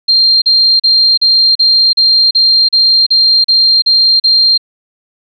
sine tone bursts, 4186 Hz, C8, in tune, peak -5 dBFS, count 12, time 0.08-4.578 s, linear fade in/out 10 ms, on 340 ms, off 38 ms, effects none

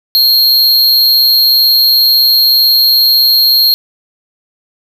square tone with amplitude modulation, 4241 Hz, C8, 23 cents sharp, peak -4 dBFS, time 0.15-3.74 s, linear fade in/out 0 ms, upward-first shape sine, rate 222 Hz, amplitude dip 45%, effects none

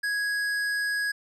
sine tone with hard clipping, 1661.2 Hz, G#6, in tune, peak -27 dBFS, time 0.03-1.12 s, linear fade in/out 10 ms, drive 11 dB, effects none

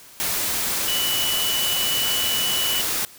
sine tone in noise, 2962 Hz, F#7, 1 cent sharp, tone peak -23 dBFS, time 0.88-2.81 s, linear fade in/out 0 ms, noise white, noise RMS -24 dBFS, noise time 0.2-3.05 s, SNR -2 dB, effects white hiss -46 dBFS RMS until 3.18 s

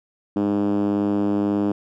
5% pulse tone with band-pass filter, 101.9 Hz, G#2, 32 cents flat, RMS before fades -21 dBFS, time 0.36-1.72 s, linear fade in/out 5 ms, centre 260 Hz, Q 3.9, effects none

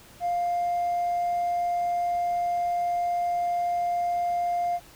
triangle tone with hard clipping, 701 Hz, F5, 6 cents sharp, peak -23 dBFS, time 0.2-4.8 s, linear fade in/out 50 ms, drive 2 dB, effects pink hiss -51 dBFS RMS until 4.95 s

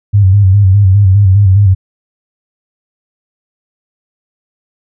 sine tone with vibrato, 98.1 Hz, G2, 2 cents sharp, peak -3 dBFS, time 0.13-1.75 s, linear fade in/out 20 ms, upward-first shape square, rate 4.9 Hz, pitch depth 68 cents each way, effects none

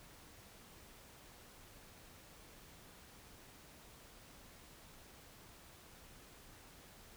silence, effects pink hiss -59 dBFS RMS until 7.16 s

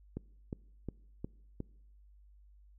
click train, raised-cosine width 3 ms, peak -25 dBFS, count 5, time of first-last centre 0.17-1.604 s, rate 2.79 Hz, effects noise-tail reverb RT60 0.8 s tail -24 dB re dry + added 50 Hz sine -57 dBFS peak until 2.78 s

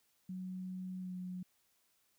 sine tone with pitch glide, 185 to 182.24 Hz, F#3 to F#3, 0 to -26 cents, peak -40 dBFS, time 0.29-1.43 s, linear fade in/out 5 ms, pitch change -26 cents, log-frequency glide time 1-1.13 s, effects white hiss -75 dBFS RMS until 2.18 s

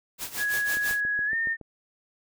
white noise with tremolo, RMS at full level -32 dBFS, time 0.18-1.01 s, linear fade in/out 50 ms, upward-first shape sine, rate 6 Hz, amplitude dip 80%
sine tone with pitch glide, 1670 to 1821.1 Hz, G#6 to A#6, +9 to -41 cents, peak -24 dBFS, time 0.37-1.57 s, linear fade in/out 50 ms, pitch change +150 cents, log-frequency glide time 1.26-1.34 s
click train, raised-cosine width 2 ms, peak -29 dBFS, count 7, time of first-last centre 0.77-1.613 s, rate 7.12 Hz
effects none

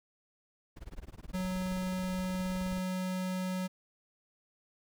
brown noise with tremolo, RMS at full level -42 dBFS, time 0.76-2.81 s, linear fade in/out 10 ms, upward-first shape sine, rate 19 Hz, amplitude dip 100%
square tone, 185 Hz, F#3, in tune, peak -33 dBFS, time 1.33-3.68 s, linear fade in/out 20 ms
effects none

